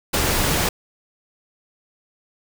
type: noise with ADSR envelope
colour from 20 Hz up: pink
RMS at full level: -18 dBFS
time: 0.13-0.69 s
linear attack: 14 ms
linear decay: 13 ms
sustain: -2 dB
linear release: 4 ms
effects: none